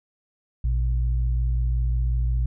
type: tone pair together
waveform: sine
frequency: 58.57 / 124.1 Hz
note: A#1 / B2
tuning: +9 / +9 cents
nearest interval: octave + minor second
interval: 1300 cents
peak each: -20 / -29 dBFS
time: 0.64-2.46 s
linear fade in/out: 5 ms
effects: none